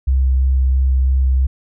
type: tone with vibrato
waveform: sine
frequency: 65.5 Hz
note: C2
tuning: 2 cents sharp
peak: -11 dBFS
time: 0.07-1.47 s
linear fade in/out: 10 ms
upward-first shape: square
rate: 3 Hz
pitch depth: 9 cents each way
effects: none